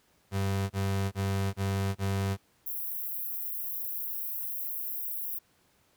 35% pulse tone bursts, 98 Hz, G2, in tune, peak -25 dBFS, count 5, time 0.31-2.372 s, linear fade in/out 50 ms, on 390 ms, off 28 ms
white high-pass noise, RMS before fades -35 dBFS, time 2.66-5.39 s, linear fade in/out 10 ms, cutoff 12000 Hz, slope 48 dB/octave
effects pink hiss -67 dBFS RMS until 5.96 s + high-pass 60 Hz 12 dB/octave

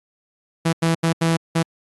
sawtooth tone bursts at uneven times, 164.81 Hz, E3, in tune, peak -12 dBFS, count 5, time 0.65-0.73 / 0.82-0.95 / 1.03-1.13 / 1.21-1.37 / 1.55-1.63 s, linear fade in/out 10 ms, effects AAC 32 kbps

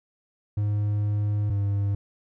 triangle tone pair in turn, 103.83 / 100.53 Hz, G#2 / G2, 0 / +44 cents, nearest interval minor second, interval 56 cents, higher first, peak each -20 dBFS, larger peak neither, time 0.57-1.5 / 1.5-1.95 s, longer first, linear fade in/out 5 ms, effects none

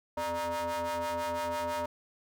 45% pulse ring-modulated tone, 170 Hz, F3, 46 cents flat, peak -28 dBFS, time 0.17-1.86 s, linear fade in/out 5 ms, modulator 768 Hz, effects none

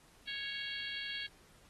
harmonic tone with a mistuned harmonic, 554.4 Hz, C#5, in tune, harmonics 3 / 4 / 5 / 6 / 7 / 8, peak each -44 / -46 / -47 / -43 / -49 / -49 dBFS, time 0.27-1.27 s, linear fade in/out 10 ms, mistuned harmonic 6, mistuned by -27 cents, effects pink hiss -64 dBFS RMS until 1.69 s + AAC 32 kbps

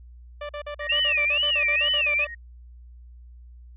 sawtooth tone bursts, 587.3 Hz, D5, in tune, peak -27 dBFS, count 15, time 0.41-2.27 s, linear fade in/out 5 ms, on 82 ms, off 45 ms
sine tone with tremolo, 1871 Hz, A#6, 6 cents sharp, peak -28 dBFS, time 0.8-2.35 s, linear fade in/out 10 ms, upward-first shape sine, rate 1.3 Hz, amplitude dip 90%
sine tone with vibrato, 2651 Hz, E7, 9 cents sharp, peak -20 dBFS, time 0.89-2.25 s, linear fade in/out 10 ms, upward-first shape sine, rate 2.2 Hz, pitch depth 220 cents each way
effects added 60 Hz sine -43 dBFS peak until 3.76 s + resampled to 8000 Hz

